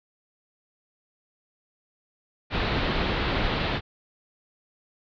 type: low-pass noise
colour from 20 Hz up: pink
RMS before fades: -26 dBFS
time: 2.5-3.81 s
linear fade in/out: 50 ms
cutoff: 4200 Hz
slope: 48 dB/octave
effects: none